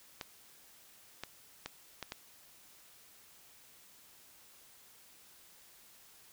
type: clicks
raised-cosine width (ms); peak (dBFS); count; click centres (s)
0.2; -22; 5; 0.212 / 1.236 / 1.66 / 2.027 / 2.121
effects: white hiss -60 dBFS RMS until 6.32 s